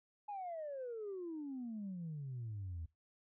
sine exponential sweep, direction down, 846 to 78.6 Hz, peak -40 dBFS, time 0.28-2.86 s, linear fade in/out 10 ms, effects noise-tail reverb RT60 0.2 s tail -21 dB re dry + tanh soft clip ceiling -38 dBFS

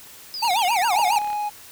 sine linear sweep, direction down, 5120 to 589 Hz, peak -28 dBFS, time 0.34-1 s, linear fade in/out 0 ms
square tone with vibrato, 822 Hz, G#5, 18 cents flat, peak -19 dBFS, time 0.42-1.19 s, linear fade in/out 10 ms, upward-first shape sine, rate 7.3 Hz, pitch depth 260 cents each way
click train, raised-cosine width 0.3 ms, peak -23 dBFS, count 32, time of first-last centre 0.45-1.331 s, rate 35.2 Hz
triangle tone, 833 Hz, G#5, 5 cents sharp, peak -21 dBFS, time 0.92-1.5 s, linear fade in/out 20 ms
effects white hiss -44 dBFS RMS until 1.71 s

